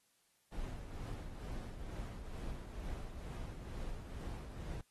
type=noise with tremolo; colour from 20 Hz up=brown; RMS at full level=-42 dBFS; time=0.52-4.81 s; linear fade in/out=5 ms; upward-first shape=triangle; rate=2.2 Hz; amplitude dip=55%; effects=white hiss -75 dBFS RMS until 4.9 s + AAC 32 kbps